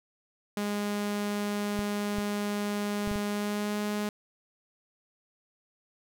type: tone with pitch glide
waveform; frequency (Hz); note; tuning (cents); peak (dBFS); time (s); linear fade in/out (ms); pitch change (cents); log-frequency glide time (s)
sawtooth; 205.8 to 208.3; G#3 to G#3; -16 to +5; -25; 0.57-4.09; 2; +21; 3.26-3.77
type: clicks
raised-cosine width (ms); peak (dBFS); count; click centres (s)
5; -24; 5; 1.791 / 2.185 / 3.075 / 3.114 / 3.158
effects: none